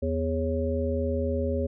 harmonic tone with a mistuned harmonic, 82 Hz, E2, 9 cents flat, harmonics 1 / 3 / 5 / 7, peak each -28 / -31 / -32 / -30 dBFS, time 0.02-1.67 s, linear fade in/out 10 ms, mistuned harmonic 7, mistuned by -73 cents, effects none

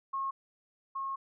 sine tone pair in turn, 1084 / 1084 Hz, C#6 / C#6, -39 / -39 cents, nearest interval unison, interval 0 cents, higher neither, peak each -31 / -33 dBFS, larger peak first, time 0.13-0.31 / 0.95-1.16 s, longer second, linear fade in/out 10 ms, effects none

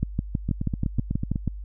two click trains, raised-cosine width 5 ms, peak -11 / -13 dBFS, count 10 / 8, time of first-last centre 0.03-1.477 / 0.49-1.358 s, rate 6.22 / 8.06 Hz, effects added 50 Hz sine -33 dBFS peak until 1.64 s

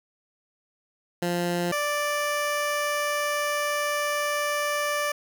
15% pulse tone pair in turn, 174.61 / 587.3 Hz, F3 / D5, 0 / 0 cents, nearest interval octave + major sixth, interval 2100 cents, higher second, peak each -18 dBFS, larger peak neither, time 1.22-1.72 / 1.72-5.12 s, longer second, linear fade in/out 5 ms, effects 10-bit

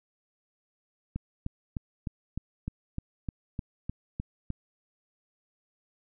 click train, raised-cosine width 5 ms, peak -20 dBFS, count 12, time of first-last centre 1.16-4.503 s, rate 3.29 Hz, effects none

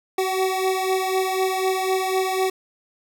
25% pulse beating tone pair, 376.3 / 380.3 Hz, F#4 / F#4, +29 / +48 cents, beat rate 4 Hz, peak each -18 / -22 dBFS, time 0.18-2.5 s, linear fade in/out 5 ms, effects none

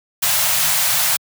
white band-stop noise, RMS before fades -17 dBFS, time 0.22-1.17 s, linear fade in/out 10 ms, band 170 to 590 Hz, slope 48 dB/octave, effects high-pass 100 Hz 12 dB/octave

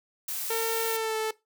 blue noise, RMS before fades -33 dBFS, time 0.28-0.97 s, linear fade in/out 5 ms
sawtooth tone with pitch glide, 453.5 to 438.1 Hz, A#4 to A4, -48 to -7 cents, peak -23 dBFS, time 0.5-1.31 s, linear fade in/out 5 ms, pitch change -59 cents, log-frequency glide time 0.85-1.17 s
effects noise-tail reverb RT60 0.2 s tail -19 dB re dry

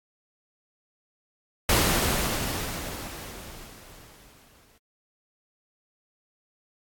pink noise with exponential decay, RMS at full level -20 dBFS, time 1.69-4.78 s, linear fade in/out 2 ms, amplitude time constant 670 ms, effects AAC 64 kbps

